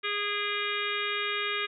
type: harmonic tone with a mistuned harmonic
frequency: 411.8 Hz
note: G#4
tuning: 15 cents flat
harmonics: 1 / 3 / 4 / 5 / 6 / 7 / 8 / 9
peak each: -37 / -35 / -36 / -36 / -35 / -38 / -39 / -38 dBFS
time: 0.03-1.67 s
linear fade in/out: 20 ms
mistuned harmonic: 6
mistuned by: -46 cents
effects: none